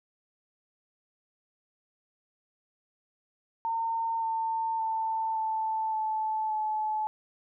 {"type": "tone with pitch steps", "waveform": "sine", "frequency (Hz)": [910, 900.1, 890.2, 880.5, 870.9, 861.4], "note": ["A#5", "A5", "A5", "A5", "A5", "A5"], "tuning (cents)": [-42, 39, 20, 1, -18, -37], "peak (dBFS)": -27, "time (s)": [3.65, 7.07], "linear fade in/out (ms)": 0, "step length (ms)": 570, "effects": []}